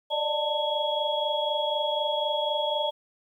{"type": "tone cluster", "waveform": "sine", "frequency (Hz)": [584, 608, 893, 3327], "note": ["D5", "D#5", "A5", "G#7"], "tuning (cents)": [-10, -40, 25, 2], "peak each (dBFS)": -30, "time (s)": [0.1, 2.91], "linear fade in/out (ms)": 20, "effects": ["10-bit"]}